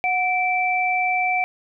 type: tone pair together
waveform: sine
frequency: 734 / 2330 Hz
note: F#5 / D7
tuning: -14 / -14 cents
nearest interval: octave + minor sixth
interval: 2000 cents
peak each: -21 dBFS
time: 0.04-1.44 s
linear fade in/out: 0 ms
effects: none